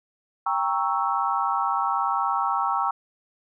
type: chord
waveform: sine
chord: G diminished seventh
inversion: none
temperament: equal with one note detuned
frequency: 791.3 / 932.3 / 1108.7 / 1318.5 Hz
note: G5 / Bb5 / Db6 / Fb6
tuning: +16 / 0 / 0 / 0 cents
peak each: -27 dBFS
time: 0.46-2.91 s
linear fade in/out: 5 ms
effects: none